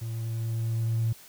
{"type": "tone with level ramp", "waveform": "triangle", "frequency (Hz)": 113.7, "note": "A#2", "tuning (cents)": -43, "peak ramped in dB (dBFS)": [-29, -19], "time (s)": [0.01, 1.13], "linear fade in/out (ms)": 10, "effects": ["tanh soft clip ceiling -20 dBFS", "white hiss -51 dBFS RMS until 1.28 s"]}